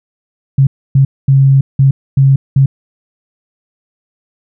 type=tone bursts at uneven times; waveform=sine; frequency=136 Hz; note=C#3; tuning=33 cents flat; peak=-4 dBFS; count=6; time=0.58-0.67 / 0.95-1.05 / 1.28-1.61 / 1.79-1.91 / 2.17-2.36 / 2.56-2.66 s; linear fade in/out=5 ms; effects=none